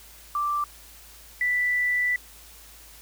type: tone pair in turn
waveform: sine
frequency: 1174.7 / 1975.6 Hz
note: D6 / B6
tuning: 0 / 0 cents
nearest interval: major sixth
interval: 900 cents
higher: second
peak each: -23 / -21 dBFS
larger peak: second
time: 0.35-0.64 / 1.41-2.16 s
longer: second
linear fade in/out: 2 ms
effects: added 54 Hz sine -52 dBFS peak until 3.01 s + white hiss -49 dBFS RMS until 3.01 s